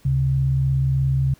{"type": "tone pair together", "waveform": "sine", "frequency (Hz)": [71.16, 134.2], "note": ["C#2", "C3"], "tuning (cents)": [46, 44], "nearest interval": "major seventh", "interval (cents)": 1098, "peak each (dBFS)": [-25, -17], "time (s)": [0.05, 1.34], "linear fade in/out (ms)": 5, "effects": ["pink hiss -55 dBFS RMS until 1.39 s"]}